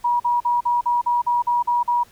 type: tone bursts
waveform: sine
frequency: 962 Hz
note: B5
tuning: 46 cents flat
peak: -16 dBFS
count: 10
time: 0.04-2.036 s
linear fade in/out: 10 ms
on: 160 ms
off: 44 ms
effects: pink hiss -52 dBFS RMS until 2.11 s